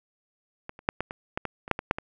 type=clicks; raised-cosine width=0.5 ms; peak=-21 / -30 / -7 / -13 / -20 / -13 / -15 / -24 / -6 / -16 / -6 / -17 dBFS; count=12; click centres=0.694 / 0.791 / 0.889 / 1.006 / 1.109 / 1.375 / 1.453 / 1.679 / 1.713 / 1.791 / 1.911 / 1.985 s; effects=none